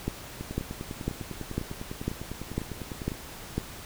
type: two click trains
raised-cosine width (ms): 3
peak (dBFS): -22 / -14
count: 28 / 8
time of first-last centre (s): 0.41-3.118 / 0.08-3.58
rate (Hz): 9.97 / 2
effects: pink hiss -43 dBFS RMS until 3.85 s